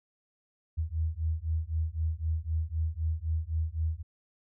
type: beating tone pair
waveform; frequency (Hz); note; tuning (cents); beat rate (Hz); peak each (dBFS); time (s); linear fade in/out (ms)
sine; 78.3 / 82.2; D#2 / E2; +11 / -4; 3.9; -31; 0.77-4.03; 20
effects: none